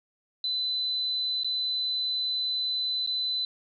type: tone with dropouts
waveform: sine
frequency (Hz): 4015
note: B7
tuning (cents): +28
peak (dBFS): -26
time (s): 0.44-3.45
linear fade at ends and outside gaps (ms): 2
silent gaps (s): 1.434-1.445 / 3.064-3.073
effects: none